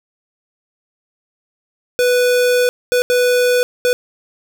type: tone bursts at uneven times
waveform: square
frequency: 493.9 Hz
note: B4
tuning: in tune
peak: -12 dBFS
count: 4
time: 1.99-2.69 / 2.92-3.02 / 3.1-3.63 / 3.85-3.93 s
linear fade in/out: 0 ms
effects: none